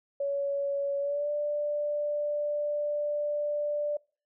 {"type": "tone with pitch glide", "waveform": "sine", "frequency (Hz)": [562, 589.3], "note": ["C#5", "D5"], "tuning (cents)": [24, 6], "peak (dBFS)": -27, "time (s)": [0.2, 3.97], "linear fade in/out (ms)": 5, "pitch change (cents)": 82, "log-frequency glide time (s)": [0.99, 1.3], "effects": ["noise-tail reverb RT60 0.4 s tail -26 dB re dry"]}